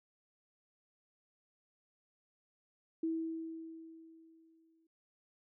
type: tone with exponential decay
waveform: sine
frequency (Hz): 325.2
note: E4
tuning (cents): -23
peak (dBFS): -31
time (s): 3.03-4.87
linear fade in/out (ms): 5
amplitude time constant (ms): 400
effects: none